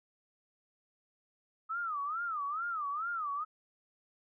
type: tone with vibrato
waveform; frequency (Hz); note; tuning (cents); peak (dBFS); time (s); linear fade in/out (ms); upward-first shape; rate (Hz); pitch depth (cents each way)
sine; 1260; D#6; +21; -33; 1.69-3.45; 20; sine; 2.3; 200
effects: none